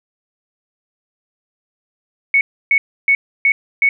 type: tone bursts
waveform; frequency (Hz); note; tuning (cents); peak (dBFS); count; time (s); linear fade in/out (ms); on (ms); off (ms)
sine; 2217; C#7; 0; -9; 5; 2.34-3.89; 2; 70; 300
effects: none